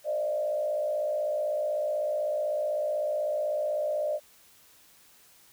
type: tone with frequency modulation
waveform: sine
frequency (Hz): 603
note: D5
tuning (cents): +46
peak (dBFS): -26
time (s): 0.04-4.2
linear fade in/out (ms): 50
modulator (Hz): 56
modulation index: 0.79
effects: white hiss -58 dBFS RMS until 5.52 s